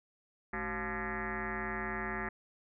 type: tone with frequency modulation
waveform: sine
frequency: 1034 Hz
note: C6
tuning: 21 cents flat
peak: -34 dBFS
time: 0.53-2.29 s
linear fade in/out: 5 ms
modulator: 164 Hz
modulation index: 6
effects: none